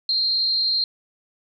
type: tone with amplitude modulation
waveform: sine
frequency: 4186 Hz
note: C8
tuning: in tune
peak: -16 dBFS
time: 0.09-0.84 s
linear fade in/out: 2 ms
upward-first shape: sine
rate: 284 Hz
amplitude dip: 50%
effects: none